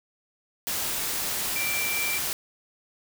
sine tone in noise, 2349 Hz, D7, in tune, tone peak -28 dBFS, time 1.56-2.18 s, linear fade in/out 0 ms, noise white, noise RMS -29 dBFS, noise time 0.67-2.33 s, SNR -2 dB, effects none

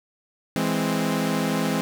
sawtooth chord, E augmented, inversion none, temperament equal with one note detuned, 164.81 / 208.4 / 261.6 Hz, E3 / G#3 / B#3, 0 / +6 / 0 cents, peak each -23 / -22 / -22 dBFS, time 0.56-1.81 s, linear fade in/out 0 ms, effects 9-bit

